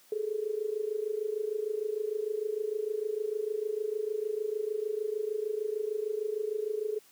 sine tone with amplitude modulation, 427.1 Hz, G#4, 48 cents sharp, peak -26 dBFS, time 0.12-6.99 s, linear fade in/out 2 ms, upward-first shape sine, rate 26.6 Hz, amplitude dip 85%, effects white hiss -60 dBFS RMS until 7.11 s + high-pass 150 Hz 12 dB/octave

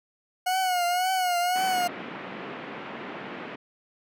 40% pulse tone with vibrato, 727 Hz, F#5, 31 cents flat, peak -22 dBFS, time 0.46-1.88 s, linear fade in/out 10 ms, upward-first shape triangle, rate 1.9 Hz, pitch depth 80 cents each way
pink band-pass noise, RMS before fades -38 dBFS, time 1.55-3.56 s, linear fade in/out 10 ms, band 180 to 2700 Hz, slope 24 dB/octave
effects none

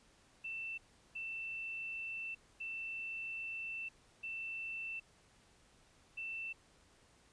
sine tone bursts at uneven times, 2673 Hz, E7, 23 cents sharp, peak -40 dBFS, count 5, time 0.44-0.78 / 1.15-2.35 / 2.6-3.89 / 4.23-5 / 6.17-6.53 s, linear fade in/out 10 ms, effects pink hiss -67 dBFS RMS until 7.32 s + resampled to 22050 Hz

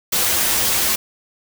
white noise with comb filter, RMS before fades -18 dBFS, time 0.12-0.96 s, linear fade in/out 10 ms, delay 7 ms, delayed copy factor -0.5, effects none

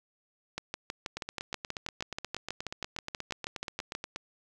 two click trains, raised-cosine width 0.2 ms, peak -17 / -19 dBFS, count 22 / 26, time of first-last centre 0.58-3.951 / 1.17-4.16 s, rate 6.23 / 8.36 Hz, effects none

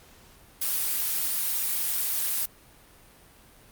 blue noise, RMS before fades -27 dBFS, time 0.61-2.46 s, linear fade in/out 10 ms, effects pink hiss -54 dBFS RMS until 3.71 s + Opus 48 kbps

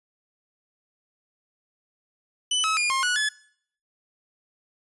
sawtooth tone with pitch steps, 2995 / 1288 / 2421 / 1066 / 1468 / 1714 Hz, F#7 / E6 / D#7 / C6 / F#6 / A6, +20 / -41 / -48 / +32 / -14 / -46 cents, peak -18 dBFS, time 2.51-3.29 s, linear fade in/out 5 ms, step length 130 ms, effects noise-tail reverb RT60 0.6 s tail -21 dB re dry + resampled to 24000 Hz

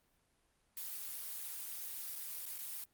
blue noise with dropouts, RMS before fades -44 dBFS, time 0.77-2.84 s, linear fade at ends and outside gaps 1 ms, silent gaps 2.154-2.158 / 2.455-2.462 / 2.583-2.588 s, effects pink hiss -75 dBFS RMS until 2.93 s + Opus 32 kbps

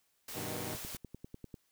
white noise, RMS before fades -44 dBFS, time 0.28-0.97 s, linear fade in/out 5 ms
10% pulse chord, G augmented, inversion none, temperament equal, 98 / 123.47 / 155.56 Hz, G2 / B2 / D#3, 0 / 0 / 0 cents, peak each -35 dBFS, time 0.33-0.78 s, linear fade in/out 50 ms
click train, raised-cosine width 3 ms, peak -32 dBFS, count 9, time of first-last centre 0.75-1.542 s, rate 10.1 Hz
effects white hiss -75 dBFS RMS until 1.71 s

